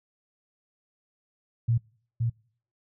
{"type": "tone with echo", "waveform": "sine", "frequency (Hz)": 116.4, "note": "A#2", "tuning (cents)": -2, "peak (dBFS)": -20, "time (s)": [1.68, 1.78], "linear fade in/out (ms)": 10, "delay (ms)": 520, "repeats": 1, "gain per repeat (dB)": -3, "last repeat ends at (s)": 2.3, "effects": ["noise-tail reverb RT60 0.5 s tail -25 dB re dry"]}